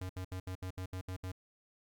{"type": "tone bursts", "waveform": "square", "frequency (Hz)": 92.5, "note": "F#2", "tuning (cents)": 0, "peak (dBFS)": -39, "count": 9, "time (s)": [0.01, 1.318], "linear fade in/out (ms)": 5, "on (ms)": 84, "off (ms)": 69, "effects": ["13-bit"]}